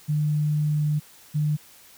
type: tone pair in turn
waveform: sine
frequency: 150.2 / 150.2 Hz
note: D3 / D3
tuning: +39 / +39 cents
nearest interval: unison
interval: 0 cents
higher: neither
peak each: -20 dBFS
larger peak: neither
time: 0.08-1 / 1.34-1.57 s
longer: first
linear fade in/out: 20 ms
effects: white hiss -51 dBFS RMS until 1.97 s